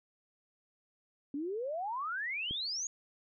sine exponential sweep, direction up, 271.9 to 6800 Hz, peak -34 dBFS, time 1.34-2.87 s, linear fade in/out 2 ms
click, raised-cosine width 3 ms, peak -30 dBFS, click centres 2.51 s
effects none

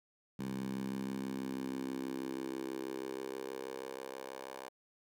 10% pulse tone with high-pass filter sweep, 66.2 Hz, C2, 21 cents sharp, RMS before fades -41 dBFS, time 0.39-4.69 s, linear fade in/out 5 ms, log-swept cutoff 170 to 620 Hz, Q 3.2, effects none

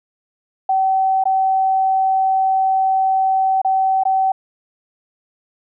sine tone with dropouts, 765 Hz, G5, 42 cents flat, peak -13 dBFS, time 0.69-4.32 s, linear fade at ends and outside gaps 5 ms, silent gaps 1.239-1.254 / 3.617-3.647 / 4.036-4.052 s, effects none

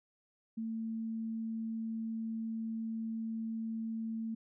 sine tone, 224.3 Hz, A3, 34 cents sharp, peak -35 dBFS, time 0.57-4.35 s, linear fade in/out 10 ms, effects none

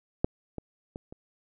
clicks, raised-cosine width 2 ms, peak -9 / -22 / -24 / -30 dBFS, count 4, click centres 0.245 / 0.583 / 0.959 / 1.125 s, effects none

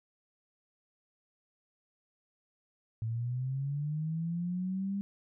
sine linear sweep, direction up, 110 to 201 Hz, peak -31 dBFS, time 3.02-5.01 s, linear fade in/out 0 ms, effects none

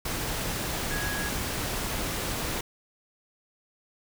sine tone in noise, 1661.2 Hz, G#6, in tune, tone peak -33 dBFS, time 0.91-1.29 s, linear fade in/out 5 ms, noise pink, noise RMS -31 dBFS, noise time 0.05-2.61 s, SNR -5 dB, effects none

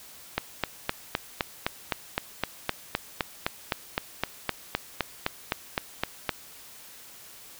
click train, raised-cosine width 0.3 ms, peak -8 dBFS, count 24, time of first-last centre 0.38-6.293 s, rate 3.89 Hz, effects white hiss -48 dBFS RMS until 7.59 s

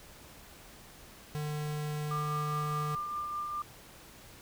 square tone, 150 Hz, D3, 37 cents sharp, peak -34 dBFS, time 1.35-2.95 s, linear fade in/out 0 ms
sine tone with tremolo, 1194 Hz, D6, 28 cents sharp, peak -32 dBFS, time 2.11-3.62 s, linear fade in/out 2 ms, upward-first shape triangle, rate 4.9 Hz, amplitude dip 35%
effects pink hiss -53 dBFS RMS until 4.41 s

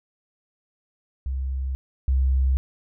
sine tone pair in turn, 66.1 / 65.83 Hz, C2 / C2, +18 / +11 cents, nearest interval unison, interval 7 cents, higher first, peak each -24 / -17 dBFS, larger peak second, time 1.26-1.75 / 2.08-2.57 s, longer neither, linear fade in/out 0 ms, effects none

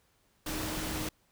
sine tone in noise, 311.1 Hz, D#4, in tune, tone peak -39 dBFS, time 0.46-1.09 s, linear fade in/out 5 ms, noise pink, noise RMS -36 dBFS, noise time 0.46-1.09 s, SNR -6 dB, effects pink hiss -70 dBFS RMS until 1.31 s

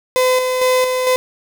35% pulse tone with tremolo, 509 Hz, C5, 48 cents flat, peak -10 dBFS, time 0.16-1.16 s, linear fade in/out 0 ms, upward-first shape square, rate 2.2 Hz, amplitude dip 40%, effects 7-bit

